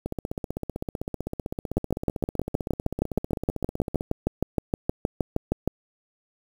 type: two click trains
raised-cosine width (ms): 2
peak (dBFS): -9 / -16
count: 26 / 63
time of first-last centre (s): 1.77-5.676 / 0.06-4.009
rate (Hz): 6.4 / 15.7
effects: 7-bit